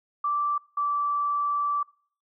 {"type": "tone pair in turn", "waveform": "sine", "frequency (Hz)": [1169, 1161.6], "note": ["D6", "D6"], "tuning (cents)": [-8, -19], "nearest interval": "unison", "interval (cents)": 11, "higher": "first", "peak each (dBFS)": -23, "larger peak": "neither", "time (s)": [[0.24, 0.58], [0.77, 1.83]], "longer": "second", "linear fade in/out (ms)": 5, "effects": ["noise-tail reverb RT60 0.5 s tail -23 dB re dry"]}